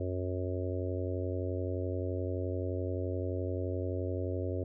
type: harmonic tone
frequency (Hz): 91.6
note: F#2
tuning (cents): -17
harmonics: 1 / 3 / 4 / 5 / 6 / 7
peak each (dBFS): -34 / -40 / -39 / -41 / -41 / -45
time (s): 0-4.64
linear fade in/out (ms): 5
effects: none